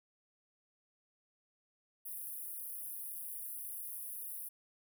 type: high-pass noise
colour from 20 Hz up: pink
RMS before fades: -44 dBFS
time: 2.05-4.49 s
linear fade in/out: 10 ms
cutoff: 9800 Hz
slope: 96 dB/octave
effects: none